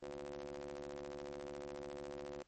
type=ring-modulated tone; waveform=sawtooth; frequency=71.5 Hz; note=D2; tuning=46 cents flat; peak=-38 dBFS; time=0.02-2.43 s; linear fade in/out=10 ms; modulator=436 Hz; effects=pink hiss -75 dBFS RMS until 2.47 s + MP3 32 kbps